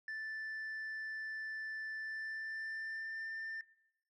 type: tone with pitch glide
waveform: sine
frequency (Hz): 1760 to 1790.8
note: A6 to A6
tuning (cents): 0 to +30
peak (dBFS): -37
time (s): 0.08-3.61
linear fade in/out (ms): 2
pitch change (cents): +30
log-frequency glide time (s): 1.97-3.26
effects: noise-tail reverb RT60 0.8 s tail -22 dB re dry + tanh soft clip ceiling -39 dBFS

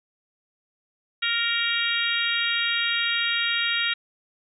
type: harmonic tone with a mistuned harmonic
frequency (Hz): 466.2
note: A#4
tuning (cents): 0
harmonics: 3 / 4 / 5 / 6 / 7 / 8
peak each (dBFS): -29 / -29 / -29 / -29 / -29 / -29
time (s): 1.22-3.94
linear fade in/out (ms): 10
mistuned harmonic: 8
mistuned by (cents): +20
effects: none

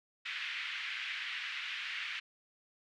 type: band-pass noise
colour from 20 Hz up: white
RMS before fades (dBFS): -40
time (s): 0.25-2.2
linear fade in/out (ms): 10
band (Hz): 1700 to 2900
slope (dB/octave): 24
effects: none

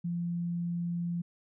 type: tone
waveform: sine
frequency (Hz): 172.3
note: F3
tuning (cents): -23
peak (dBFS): -30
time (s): 0.04-1.22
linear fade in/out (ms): 10
effects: none

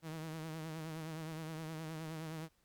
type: tone with vibrato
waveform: sawtooth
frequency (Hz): 159.2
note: D#3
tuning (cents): +40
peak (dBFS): -38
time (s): 0.02-2.49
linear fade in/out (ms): 50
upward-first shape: triangle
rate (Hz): 9.6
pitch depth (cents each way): 62
effects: pink hiss -75 dBFS RMS until 2.64 s + Opus 48 kbps

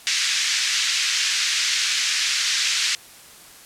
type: band-pass noise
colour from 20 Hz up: white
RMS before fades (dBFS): -22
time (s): 0.07-2.95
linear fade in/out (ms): 0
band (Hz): 1700 to 6300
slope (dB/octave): 24
effects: white hiss -45 dBFS RMS until 3.65 s + low-pass 12000 Hz 12 dB/octave

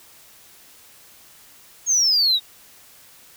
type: exponential sweep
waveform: sine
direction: down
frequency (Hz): 6645 to 3727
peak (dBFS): -13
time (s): 1.86-2.4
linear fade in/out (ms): 50
effects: tanh soft clip ceiling -13 dBFS + white hiss -49 dBFS RMS until 3.36 s

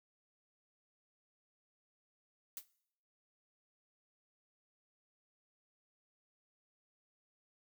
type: noise with exponential decay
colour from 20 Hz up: blue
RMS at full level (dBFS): -39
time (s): 2.57-2.66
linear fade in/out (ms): 2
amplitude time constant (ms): 18
effects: noise-tail reverb RT60 0.7 s tail -20 dB re dry

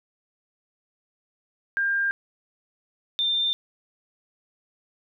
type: tone pair in turn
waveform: sine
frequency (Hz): 1600 / 3592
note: G6 / A7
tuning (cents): +35 / +35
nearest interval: octave + major second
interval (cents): 1400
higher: second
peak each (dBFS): -21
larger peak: neither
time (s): 1.77-2.11 / 3.19-3.53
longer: neither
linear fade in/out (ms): 0
effects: none

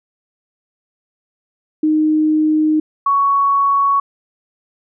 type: tone pair in turn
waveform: sine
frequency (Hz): 309.1 / 1115.9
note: D#4 / C#6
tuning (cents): -11 / +11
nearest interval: octave + minor seventh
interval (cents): 2222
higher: second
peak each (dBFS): -11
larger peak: neither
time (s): 1.83-2.8 / 3.06-4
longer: first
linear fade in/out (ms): 5
effects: none

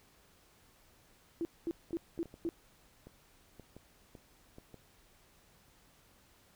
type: tone bursts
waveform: sine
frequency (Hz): 335.4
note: E4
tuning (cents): +30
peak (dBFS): -32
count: 5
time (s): 1.41-2.49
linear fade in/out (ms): 0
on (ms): 40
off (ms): 220
type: clicks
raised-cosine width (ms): 2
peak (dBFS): -37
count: 11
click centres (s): 1.908 / 2.178 / 2.257 / 2.341 / 2.466 / 3.07 / 3.597 / 3.766 / 4.152 / 4.584 / 4.743
effects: pink hiss -65 dBFS RMS until 6.55 s

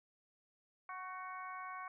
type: harmonic tone with a mistuned harmonic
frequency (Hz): 370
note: F#4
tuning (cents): 0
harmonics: 2 / 3 / 4 / 5 / 6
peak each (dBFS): -51 / -45 / -52 / -58 / -54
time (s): 0.89-1.88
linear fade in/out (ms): 2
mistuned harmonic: 4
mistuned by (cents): +33
effects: none

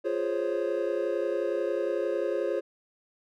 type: chord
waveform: triangle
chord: Db major seventh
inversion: first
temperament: equal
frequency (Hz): 349.2 / 415.3 / 523.3 / 554.4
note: F4 / Ab4 / C5 / Db5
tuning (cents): 0 / 0 / 0 / 0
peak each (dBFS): -30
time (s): 0.04-2.61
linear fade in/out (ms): 20
effects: none

